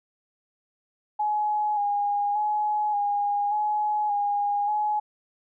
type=tone with vibrato; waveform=sine; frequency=830 Hz; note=G#5; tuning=1 cent flat; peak=-22 dBFS; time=1.19-5 s; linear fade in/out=10 ms; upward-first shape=square; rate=0.86 Hz; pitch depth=27 cents each way; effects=none